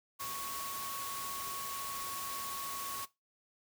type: tone in noise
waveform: sine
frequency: 1108.7 Hz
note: C#6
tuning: in tune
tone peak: -41 dBFS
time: 0.19-3.06 s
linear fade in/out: 20 ms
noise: white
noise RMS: -42 dBFS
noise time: 0.19-3.06 s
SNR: -2 dB
effects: noise-tail reverb RT60 0.2 s tail -18 dB re dry